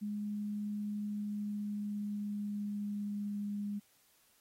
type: tone with pitch glide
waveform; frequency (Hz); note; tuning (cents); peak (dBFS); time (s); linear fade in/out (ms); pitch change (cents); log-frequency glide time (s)
sine; 207.7 to 204.7; G#3 to G#3; 0 to -25; -35; 0.01-3.8; 20; -25; 1.03-3.49
effects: white hiss -69 dBFS RMS until 4.4 s + AAC 48 kbps